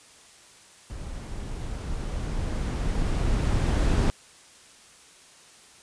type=noise with level ramp; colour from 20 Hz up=brown; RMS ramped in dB=-37 to -20 dBFS; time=0.9-4.1 s; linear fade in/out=0 ms; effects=white hiss -52 dBFS RMS until 5.82 s + resampled to 22050 Hz